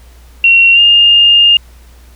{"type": "tone with pitch glide", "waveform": "sine", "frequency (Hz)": [2736, 2821], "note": ["F7", "F7"], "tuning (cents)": [-36, 17], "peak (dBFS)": -3, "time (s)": [0.44, 1.57], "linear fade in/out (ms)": 2, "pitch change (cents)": 53, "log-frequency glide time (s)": [0.73, 0.8], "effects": ["added 60 Hz sine -36 dBFS peak until 2.15 s", "pink hiss -46 dBFS RMS until 2.15 s"]}